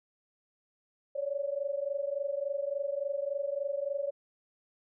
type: tone pair together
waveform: sine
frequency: 553.5 / 577 Hz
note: C#5 / D5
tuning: -3 / -31 cents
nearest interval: minor second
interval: 72 cents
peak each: -33 / -34 dBFS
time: 1.15-4.11 s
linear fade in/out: 10 ms
effects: none